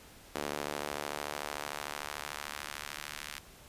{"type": "tone with high-pass filter sweep", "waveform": "sawtooth", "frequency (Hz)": 73.42, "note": "D2", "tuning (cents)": 0, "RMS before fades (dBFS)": -40, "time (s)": [0.35, 3.39], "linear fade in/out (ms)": 5, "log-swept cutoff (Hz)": [370, 1900], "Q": 0.85, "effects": ["pink hiss -55 dBFS RMS until 3.68 s", "resampled to 32000 Hz"]}